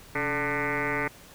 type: tone with frequency modulation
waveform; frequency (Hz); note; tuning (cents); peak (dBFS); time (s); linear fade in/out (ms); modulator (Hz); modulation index
sine; 1195; D6; +30; -25; 0.15-1.08; 5; 152; 6.7
effects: pink hiss -50 dBFS RMS until 1.34 s

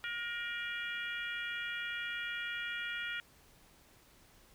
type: harmonic tone with a mistuned harmonic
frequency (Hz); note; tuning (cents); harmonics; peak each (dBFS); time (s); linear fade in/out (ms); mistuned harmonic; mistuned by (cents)
475.5; A#4; +34; 3 / 4 / 5 / 6 / 7; -40 / -42 / -44 / -46 / -47; 0.04-3.2; 0; 4; -27
effects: pink hiss -63 dBFS RMS until 4.54 s

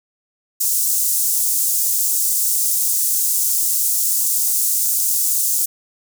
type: high-pass noise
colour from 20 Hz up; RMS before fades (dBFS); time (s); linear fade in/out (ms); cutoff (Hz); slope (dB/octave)
pink; -18; 0.6-5.66; 10; 7000; 24
effects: none

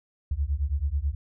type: beating tone pair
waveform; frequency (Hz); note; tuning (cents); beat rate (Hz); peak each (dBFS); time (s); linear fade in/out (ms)
sine; 66.8 / 76; C2 / D#2; +36 / -40; 9.2; -27; 0.31-1.15; 5
effects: none

